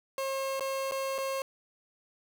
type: tone with dropouts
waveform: 30% pulse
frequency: 538 Hz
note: C5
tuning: 48 cents sharp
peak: -28 dBFS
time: 0.18-1.42 s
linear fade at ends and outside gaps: 1 ms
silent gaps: 0.596-0.607 / 0.912-0.92 / 1.181-1.185 s
effects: none